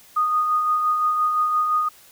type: tone with tremolo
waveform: sine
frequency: 1236 Hz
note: D#6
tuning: 12 cents flat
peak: -16 dBFS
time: 0.16-1.89 s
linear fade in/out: 10 ms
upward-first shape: sine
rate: 5.8 Hz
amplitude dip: 35%
effects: white hiss -50 dBFS RMS until 2.11 s